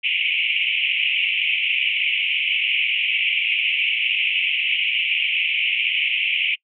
white band-pass noise, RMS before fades -21 dBFS, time 0.03-6.56 s, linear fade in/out 20 ms, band 2200 to 3000 Hz, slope 96 dB/octave, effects noise-tail reverb RT60 0.1 s tail -26 dB re dry

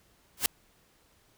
white noise with exponential growth, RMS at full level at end -20 dBFS, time 0.37-0.46 s, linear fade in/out 2 ms, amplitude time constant 19 ms, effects pink hiss -65 dBFS RMS until 1.37 s

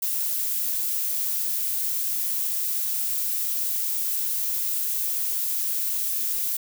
violet noise, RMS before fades -26 dBFS, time 0.02-6.57 s, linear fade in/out 5 ms, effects none

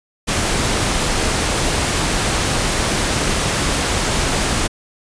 pink noise, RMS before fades -18 dBFS, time 0.27-4.68 s, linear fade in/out 20 ms, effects resampled to 22050 Hz

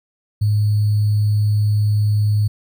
sine tone with sample-and-hold, 104.9 Hz, G#2, 18 cents sharp, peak -13 dBFS, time 0.41-2.48 s, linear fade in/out 10 ms, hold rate 4410 Hz, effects none

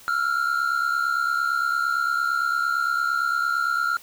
triangle tone pair together, 1341.2 / 1410 Hz, E6 / F6, +30 / +16 cents, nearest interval minor second, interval 86 cents, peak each -23 / -21 dBFS, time 0.08-3.97 s, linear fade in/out 0 ms, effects white hiss -48 dBFS RMS until 4.02 s

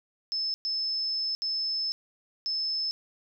sine tone bursts at uneven times, 5240 Hz, E8, 11 cents flat, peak -27 dBFS, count 4, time 0.32-0.54 / 0.65-1.35 / 1.42-1.92 / 2.46-2.91 s, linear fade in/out 0 ms, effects none

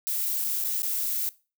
violet noise with dropouts, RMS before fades -28 dBFS, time 0.07-1.29 s, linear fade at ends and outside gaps 0 ms, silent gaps 0.443-0.447 / 0.64-0.646 / 0.82-0.831 s, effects noise-tail reverb RT60 0.3 s tail -19 dB re dry

